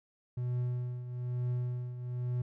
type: tone with tremolo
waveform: triangle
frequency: 123.47 Hz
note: B2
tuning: in tune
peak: -27 dBFS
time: 0.37-2.42 s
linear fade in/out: 5 ms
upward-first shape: triangle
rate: 1.1 Hz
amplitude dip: 70%
effects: none